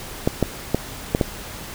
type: clicks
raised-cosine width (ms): 2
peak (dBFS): -3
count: 5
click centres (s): 0.275 / 0.427 / 0.746 / 1.149 / 1.212
effects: pink hiss -35 dBFS RMS until 1.74 s